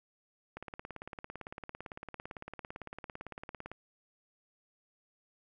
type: click train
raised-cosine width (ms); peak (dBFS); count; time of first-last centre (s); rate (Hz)
0.5; -27; 57; 0.57-3.716; 17.8
effects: none